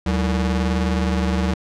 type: ring-modulated tone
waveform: 40% pulse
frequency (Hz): 130.9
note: C3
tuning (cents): +1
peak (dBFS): -14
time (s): 0.06-1.54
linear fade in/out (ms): 5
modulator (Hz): 55.8
effects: low-pass 6000 Hz 12 dB/octave